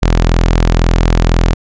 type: tone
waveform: sawtooth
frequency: 41.99 Hz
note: E1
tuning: 33 cents sharp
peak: -4 dBFS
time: 0.02-1.54 s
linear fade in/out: 10 ms
effects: resampled to 16000 Hz